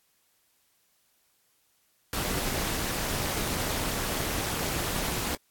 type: noise with amplitude modulation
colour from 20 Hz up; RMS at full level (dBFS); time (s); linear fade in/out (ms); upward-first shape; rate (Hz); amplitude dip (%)
pink; -27; 2.13-5.35; 2; sine; 226; 75
effects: white hiss -69 dBFS RMS until 5.5 s + AAC 64 kbps